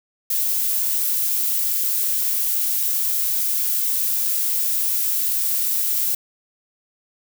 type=noise; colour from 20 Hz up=violet; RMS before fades=-21 dBFS; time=0.3-6.15 s; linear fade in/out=5 ms; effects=none